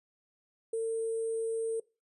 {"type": "tone with sample-and-hold", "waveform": "sine", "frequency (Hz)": 451.4, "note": "A4", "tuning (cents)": 44, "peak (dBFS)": -29, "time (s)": [0.73, 1.8], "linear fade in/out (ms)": 5, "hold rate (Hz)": 8820, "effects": ["noise-tail reverb RT60 0.3 s tail -22 dB re dry", "resampled to 32000 Hz"]}